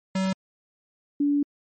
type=tone pair in turn; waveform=square / sine; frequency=190 / 287.8 Hz; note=F#3 / D4; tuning=+46 / -35 cents; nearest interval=perfect fifth; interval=719 cents; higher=second; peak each=-23 / -19 dBFS; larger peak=second; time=0.15-0.33 / 1.2-1.43 s; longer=second; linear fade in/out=5 ms; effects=MP3 32 kbps